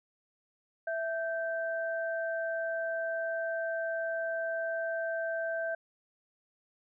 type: tone pair together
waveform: sine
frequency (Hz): 659.3 / 1560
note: E5 / G6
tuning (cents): 0 / -9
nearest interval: octave + minor third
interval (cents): 1491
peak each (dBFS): -32 / -36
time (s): 0.87-5.75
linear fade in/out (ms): 5
effects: none